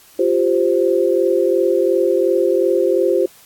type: chord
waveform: sine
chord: F suspended second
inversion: none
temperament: equal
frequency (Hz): 349.2 / 392 / 523.3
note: F4 / G4 / C5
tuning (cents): 0 / 0 / 0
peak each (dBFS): -17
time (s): 0.19-3.26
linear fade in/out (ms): 5
effects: white hiss -47 dBFS RMS until 3.45 s + AAC 64 kbps